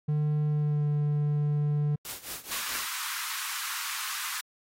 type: tone with pitch glide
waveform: triangle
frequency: 150 to 147.59 Hz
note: D3 to D3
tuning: +37 to +9 cents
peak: -22 dBFS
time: 0.08-1.96 s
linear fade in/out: 10 ms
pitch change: -28 cents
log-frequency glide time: 0.48-0.87 s
type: noise with tremolo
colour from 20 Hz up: white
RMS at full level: -36 dBFS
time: 2.05-2.85 s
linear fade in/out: 0 ms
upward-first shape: triangle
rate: 4.6 Hz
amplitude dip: 90%
type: high-pass noise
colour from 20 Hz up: pink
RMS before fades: -35 dBFS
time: 2.51-4.41 s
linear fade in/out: 5 ms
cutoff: 1000 Hz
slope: 48 dB/octave
effects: AAC 48 kbps